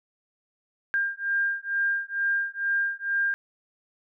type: beating tone pair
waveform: sine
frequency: 1600 / 1602.2 Hz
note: G6 / G6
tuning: +35 / +37 cents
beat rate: 2.2 Hz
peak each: -27 dBFS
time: 0.94-3.34 s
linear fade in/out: 0 ms
effects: none